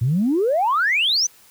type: exponential sweep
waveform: sine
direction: up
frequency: 110 to 6272 Hz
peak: -15 dBFS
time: 0.01-1.27 s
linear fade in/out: 10 ms
effects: tanh soft clip ceiling -11 dBFS + white hiss -51 dBFS RMS until 1.5 s